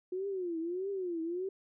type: tone with vibrato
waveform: sine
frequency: 359.4 Hz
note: F4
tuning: 50 cents sharp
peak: -33 dBFS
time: 0.12-1.49 s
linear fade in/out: 5 ms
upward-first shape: triangle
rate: 1.6 Hz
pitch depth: 200 cents each way
effects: none